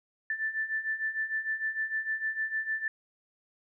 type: beating tone pair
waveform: sine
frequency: 1760 / 1766.6 Hz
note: A6 / A6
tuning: 0 / +6 cents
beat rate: 6.6 Hz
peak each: -35 / -31 dBFS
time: 0.3-2.88 s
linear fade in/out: 2 ms
effects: none